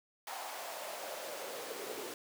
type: noise with high-pass filter sweep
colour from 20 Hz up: pink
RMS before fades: -43 dBFS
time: 0.27-2.14 s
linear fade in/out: 2 ms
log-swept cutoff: 820 to 380 Hz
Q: 3
effects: none